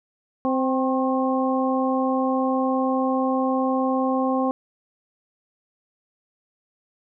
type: harmonic tone with a mistuned harmonic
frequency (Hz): 260.9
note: C4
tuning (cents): -5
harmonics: 1 / 2 / 3 / 4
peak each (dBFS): -22 / -25 / -27 / -28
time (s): 0.45-4.51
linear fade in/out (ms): 0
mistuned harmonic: 4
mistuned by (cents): +47
effects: none